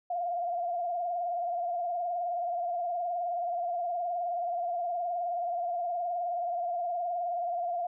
sine tone with vibrato, 698.5 Hz, F5, in tune, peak -29 dBFS, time 0.1-7.87 s, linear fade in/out 5 ms, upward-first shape triangle, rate 19 Hz, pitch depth 70 cents each way, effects none

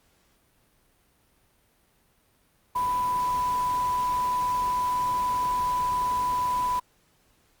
sine tone in noise, 994 Hz, B5, 11 cents sharp, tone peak -23 dBFS, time 2.75-6.8 s, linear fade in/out 10 ms, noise pink, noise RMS -40 dBFS, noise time 2.75-6.8 s, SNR +14 dB, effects pink hiss -65 dBFS RMS until 7.6 s + Opus 48 kbps

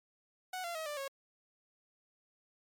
sawtooth tone with pitch steps, 740 / 686.5 / 636.8 / 590.7 / 548 Hz, F#5 / F5 / D#5 / D5 / C#5, 0 / -30 / +40 / +10 / -20 cents, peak -34 dBFS, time 0.53-1.08 s, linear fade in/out 5 ms, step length 110 ms, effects MP3 96 kbps

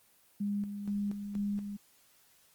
sine tone with tremolo, 203.4 Hz, G#3, 36 cents flat, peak -30 dBFS, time 0.4-1.77 s, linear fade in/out 10 ms, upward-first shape square, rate 2.1 Hz, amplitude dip 55%, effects white hiss -65 dBFS RMS until 2.54 s + Opus 24 kbps

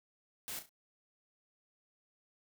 white noise with echo, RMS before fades -42 dBFS, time 0.48-0.59 s, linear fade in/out 0 ms, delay 34 ms, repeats 3, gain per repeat -9 dB, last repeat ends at 0.692 s, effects none

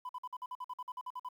sine tone bursts, 1000 Hz, B5, 21 cents sharp, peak -36 dBFS, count 14, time 0.05-1.288 s, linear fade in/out 5 ms, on 42 ms, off 50 ms, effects tanh soft clip ceiling -37 dBFS + 11-bit

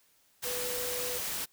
sine tone in noise, 493.9 Hz, B4, in tune, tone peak -37 dBFS, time 0.44-1.19 s, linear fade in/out 20 ms, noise white, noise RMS -35 dBFS, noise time 0.42-1.46 s, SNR -5 dB, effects white hiss -67 dBFS RMS until 1.52 s

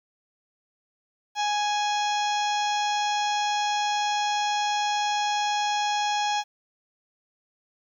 harmonic tone with a mistuned harmonic, 831 Hz, G#5, 1 cent sharp, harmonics 1 / 2 / 3 / 4 / 5 / 6 / 7 / 8, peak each -24 / -35 / -35 / -33 / -39 / -37 / -42 / -40 dBFS, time 1.35-6.44 s, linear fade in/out 50 ms, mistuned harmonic 6, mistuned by +87 cents, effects 10-bit

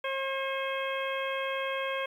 harmonic tone with a mistuned harmonic, 538 Hz, C5, 48 cents sharp, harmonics 1 / 2 / 3 / 4 / 5 / 6, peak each -33 / -36 / -38 / -39 / -40 / -41 dBFS, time 0.04-2.06 s, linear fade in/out 5 ms, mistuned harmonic 5, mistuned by -75 cents, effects 10-bit

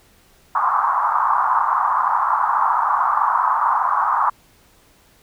white band-pass noise, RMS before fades -18 dBFS, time 0.55-4.3 s, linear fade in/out 5 ms, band 870 to 1200 Hz, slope 48 dB/octave, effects pink hiss -54 dBFS RMS until 5.22 s

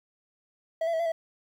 triangle tone with pitch steps, 651 / 673 / 648 / 677 / 653 Hz, E5 / E5 / E5 / E5 / E5, -22 / +36 / -30 / +46 / -17 cents, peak -23 dBFS, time 0.81-1.12 s, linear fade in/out 5 ms, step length 62 ms, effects 10-bit

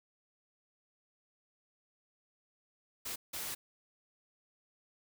white noise bursts at uneven times, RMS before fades -40 dBFS, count 2, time 3.05-3.16 / 3.33-3.55 s, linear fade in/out 10 ms, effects none

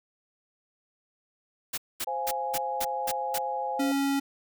white noise bursts, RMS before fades -31 dBFS, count 7, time 1.73-3.386 s, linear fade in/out 10 ms, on 48 ms, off 220 ms
sine chord, F minor, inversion second, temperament equal, 523.3 / 698.5 / 830.6 Hz, C5 / F5 / Ab5, 0 / 0 / 0 cents, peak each -34 / -36 / -30 dBFS, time 2.07-3.92 s, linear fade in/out 5 ms
square tone, 277.2 Hz, C#4, in tune, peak -25 dBFS, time 3.79-4.2 s, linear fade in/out 10 ms
effects none

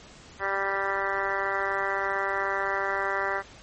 harmonic tone, 196 Hz, G3, in tune, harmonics 2 / 3 / 4 / 5 / 6 / 7 / 8 / 9 / 10, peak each -34 / -34 / -34 / -34 / -34 / -34 / -34 / -34 / -34 dBFS, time 0.39-3.43 s, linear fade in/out 50 ms, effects pink hiss -49 dBFS RMS until 3.62 s + MP3 32 kbps

